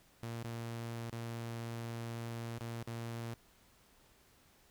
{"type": "tone with dropouts", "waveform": "sawtooth", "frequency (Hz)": 116.2, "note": "A#2", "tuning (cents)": -5, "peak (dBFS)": -36, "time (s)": [0.23, 3.34], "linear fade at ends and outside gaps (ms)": 0, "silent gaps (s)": [[0.43, 0.444], [1.099, 1.128], [2.583, 2.609], [2.829, 2.875]], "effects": ["pink hiss -66 dBFS RMS until 4.7 s"]}